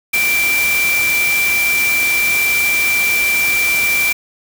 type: tone in noise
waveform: sine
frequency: 2349 Hz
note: D7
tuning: in tune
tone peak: -13 dBFS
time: 0.13-4.13 s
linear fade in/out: 10 ms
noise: white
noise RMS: -21 dBFS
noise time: 0.13-4.13 s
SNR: +5 dB
effects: none